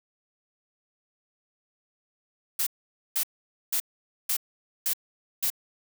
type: noise bursts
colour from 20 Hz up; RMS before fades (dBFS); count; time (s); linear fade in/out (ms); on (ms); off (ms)
blue; -26; 6; 2.59-5.502; 5; 77; 490
effects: none